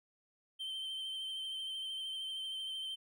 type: tone with vibrato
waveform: triangle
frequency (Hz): 3111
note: G7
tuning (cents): -14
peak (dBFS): -37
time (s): 0.59-2.96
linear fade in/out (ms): 20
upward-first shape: triangle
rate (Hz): 13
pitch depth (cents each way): 28
effects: none